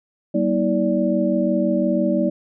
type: tone cluster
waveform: sine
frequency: 192 / 237.9 / 320.3 / 582 Hz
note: G3 / A#3 / E4 / D5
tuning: -36 / +35 / -50 / -16 cents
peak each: -22 dBFS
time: 0.34-2.3 s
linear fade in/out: 10 ms
effects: none